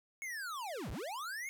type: linear two-way sweep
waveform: square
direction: down then up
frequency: 2217 to 36.19 to 2217 Hz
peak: -40 dBFS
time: 0.22-1.49 s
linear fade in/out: 0 ms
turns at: 0.91 s
effects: none